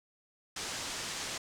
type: low-pass noise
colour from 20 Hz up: white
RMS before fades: -39 dBFS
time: 0.56-1.38 s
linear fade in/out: 5 ms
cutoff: 7600 Hz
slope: 24 dB/octave
effects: none